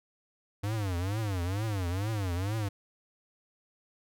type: tone with vibrato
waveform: square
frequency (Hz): 98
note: G2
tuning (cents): 0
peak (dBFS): -30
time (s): 0.63-2.69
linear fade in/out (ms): 10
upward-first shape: triangle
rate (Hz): 2.2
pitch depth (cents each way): 260
effects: none